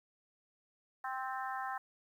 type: harmonic tone with a mistuned harmonic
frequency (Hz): 261.6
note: C4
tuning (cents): 0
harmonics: 3 / 4 / 5 / 6 / 7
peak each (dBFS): -40 / -42 / -44 / -46 / -47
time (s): 1.04-1.78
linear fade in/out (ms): 5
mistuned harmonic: 7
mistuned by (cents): -21
effects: 11-bit